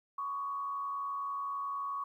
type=tone with frequency modulation; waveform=sine; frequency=1119 Hz; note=C#6; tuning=16 cents sharp; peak=-34 dBFS; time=0.18-2.04 s; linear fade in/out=5 ms; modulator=91.3 Hz; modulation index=0.48; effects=12-bit